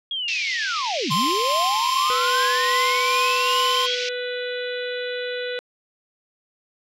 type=linear two-way sweep; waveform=sine; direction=down then up; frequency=3319 to 135.1 to 3319 Hz; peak=-24 dBFS; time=0.11-3.95 s; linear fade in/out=2 ms; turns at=1.12 s
type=band-pass noise; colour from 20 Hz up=pink; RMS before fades=-29 dBFS; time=0.28-4.09 s; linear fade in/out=2 ms; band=2200 to 5800 Hz; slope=48 dB/octave
type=tone with tremolo; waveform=square; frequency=1046.5 Hz; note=C6; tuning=in tune; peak=-20 dBFS; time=1.1-3.87 s; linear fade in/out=20 ms; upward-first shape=sine; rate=2.5 Hz; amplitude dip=25%
type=harmonic tone; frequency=493.9 Hz; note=B4; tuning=in tune; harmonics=1 / 3 / 4 / 5 / 6 / 7 / 8; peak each=-27 / -33 / -38 / -39 / -40 / -37 / -38 dBFS; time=2.1-5.59 s; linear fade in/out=0 ms
effects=low-pass 12000 Hz 12 dB/octave